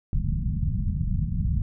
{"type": "low-pass noise", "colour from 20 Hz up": "pink", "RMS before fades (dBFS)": -25, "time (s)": [0.13, 1.62], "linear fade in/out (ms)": 2, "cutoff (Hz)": 200, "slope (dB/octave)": 48, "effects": []}